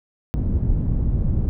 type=low-pass noise; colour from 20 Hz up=pink; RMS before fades=-20 dBFS; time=0.34-1.49 s; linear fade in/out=0 ms; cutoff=170 Hz; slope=12 dB/octave; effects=none